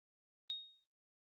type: tone with exponential decay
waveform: sine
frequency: 3731 Hz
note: A#7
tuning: 1 cent sharp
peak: -36 dBFS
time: 0.5-0.84 s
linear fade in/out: 0 ms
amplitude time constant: 72 ms
effects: noise-tail reverb RT60 0.2 s tail -20 dB re dry + Opus 32 kbps